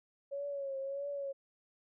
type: tone with vibrato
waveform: sine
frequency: 554.4 Hz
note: C#5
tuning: in tune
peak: -36 dBFS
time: 0.31-1.33 s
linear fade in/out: 20 ms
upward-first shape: triangle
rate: 1.6 Hz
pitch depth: 59 cents each way
effects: none